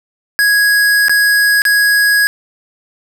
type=tone with dropouts; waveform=square; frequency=1661 Hz; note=G#6; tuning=in tune; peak=-9 dBFS; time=0.39-2.27 s; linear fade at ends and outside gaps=0 ms; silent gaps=1.083-1.095 / 1.619-1.652 s; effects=none